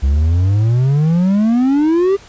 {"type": "exponential sweep", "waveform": "triangle", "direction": "up", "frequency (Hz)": [65.41, 403.7], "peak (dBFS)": -8, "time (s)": [0.02, 2.17], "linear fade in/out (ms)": 20, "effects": ["pink hiss -41 dBFS RMS until 2.28 s", "resampled to 16000 Hz"]}